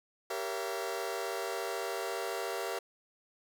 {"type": "chord", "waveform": "sawtooth", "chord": "G diminished seventh", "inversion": "none", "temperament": "just", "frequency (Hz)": [392, 470.4, 564.5, 677.4], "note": ["G4", "Bb4", "Db5", "Fb5"], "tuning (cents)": [0, 16, 31, 47], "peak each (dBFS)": [-35, -35, -38, -36], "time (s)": [0.3, 2.79], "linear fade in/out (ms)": 5, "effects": []}